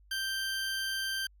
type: tone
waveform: 20% pulse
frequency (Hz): 1568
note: G6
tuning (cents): 0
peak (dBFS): -27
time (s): 0.11-1.27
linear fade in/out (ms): 5
effects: added 50 Hz sine -57 dBFS peak until 1.4 s